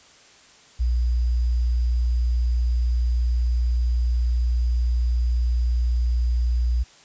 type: tone with sample-and-hold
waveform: sine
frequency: 60 Hz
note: B1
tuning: 49 cents flat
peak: -18 dBFS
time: 0.79-6.84 s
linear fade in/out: 20 ms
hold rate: 4900 Hz
effects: white hiss -51 dBFS RMS until 7.04 s + resampled to 16000 Hz